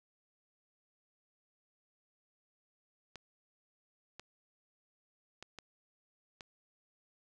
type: clicks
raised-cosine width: 0.2 ms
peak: -29 dBFS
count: 5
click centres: 3.157 / 4.196 / 5.426 / 5.587 / 6.408 s
effects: none